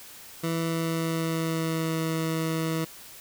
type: tone with pitch glide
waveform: 20% pulse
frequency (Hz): 164.81 to 161.42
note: E3 to E3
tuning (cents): 0 to -36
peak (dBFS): -21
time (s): 0.43-2.85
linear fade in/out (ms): 10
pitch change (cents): -36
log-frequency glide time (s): 0.59-1.98
effects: white hiss -46 dBFS RMS until 3.2 s